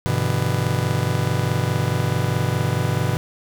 45% pulse chord, E minor seventh, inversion first, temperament just, 98.89 / 123.61 / 148.33 / 164.81 Hz, G2 / B2 / D3 / E3, +16 / +2 / +18 / 0 cents, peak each -25 / -22 / -27 / -27 dBFS, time 0.06-3.17 s, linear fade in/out 0 ms, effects none

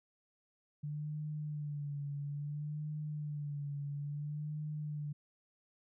sine tone with vibrato, 147.2 Hz, D3, 4 cents sharp, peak -37 dBFS, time 0.83-5.13 s, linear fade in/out 10 ms, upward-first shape sine, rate 0.59 Hz, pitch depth 52 cents each way, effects none

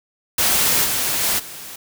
white noise with level steps, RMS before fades -17 / -21 / -19 / -35 dBFS, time 0.38-1.76 s, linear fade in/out 5 ms, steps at 0.84 / 1.22 / 1.38 s, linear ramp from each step 20 ms, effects none

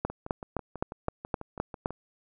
two click trains, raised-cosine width 1 ms, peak -13 / -24 dBFS, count 8 / 12, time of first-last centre 0.05-1.859 / 0.1-1.906 s, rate 3.87 / 6.09 Hz, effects none

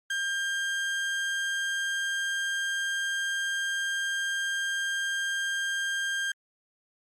35% pulse tone, 1597 Hz, G6, 32 cents sharp, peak -26 dBFS, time 0.1-6.32 s, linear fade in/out 5 ms, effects low-pass 9000 Hz 12 dB/octave + Opus 48 kbps

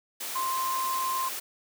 sine tone in noise, 1046.5 Hz, C6, in tune, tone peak -27 dBFS, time 0.35-1.29 s, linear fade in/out 10 ms, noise white, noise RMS -35 dBFS, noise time 0.2-1.4 s, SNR +5 dB, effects high-pass 300 Hz 12 dB/octave

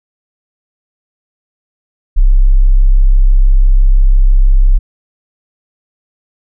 sine tone, 33 Hz, C1, 16 cents sharp, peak -3 dBFS, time 2.16-4.79 s, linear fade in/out 20 ms, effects none

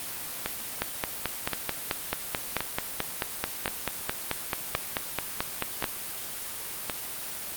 two click trains, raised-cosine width 0.3 ms, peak -11 / -9 dBFS, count 7 / 24, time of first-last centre 0.46-6.898 / 0.82-5.842 s, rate 0.932 / 4.58 Hz, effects white hiss -36 dBFS RMS until 7.56 s + Opus 32 kbps

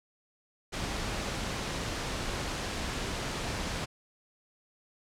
pink noise, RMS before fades -34 dBFS, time 0.72-3.86 s, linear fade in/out 20 ms, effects low-pass 7000 Hz 12 dB/octave

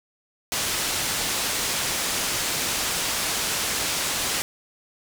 white low-pass noise, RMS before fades -26 dBFS, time 0.52-4.42 s, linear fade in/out 0 ms, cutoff 8500 Hz, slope 12 dB/octave, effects none

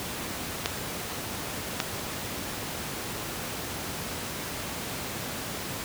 clicks, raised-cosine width 0.2 ms, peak -7 dBFS, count 2, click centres 0.659 / 1.802 s, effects pink hiss -34 dBFS RMS until 5.84 s + high-pass 80 Hz 12 dB/octave

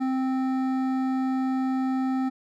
triangle tone with hard clipping, 261.6 Hz, C4, in tune, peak -25 dBFS, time 0-2.3 s, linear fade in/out 20 ms, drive 15 dB, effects none

